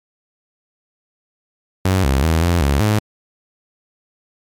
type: tone with pitch steps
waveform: sawtooth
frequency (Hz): 94.4 / 67.3 / 80.9 / 86.5 / 70.1 / 106.3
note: F#2 / C2 / E2 / F2 / C#2 / G#2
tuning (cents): +35 / +49 / -32 / -16 / +20 / +41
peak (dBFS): -9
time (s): 1.85-2.99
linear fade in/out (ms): 5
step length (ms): 190
effects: MP3 96 kbps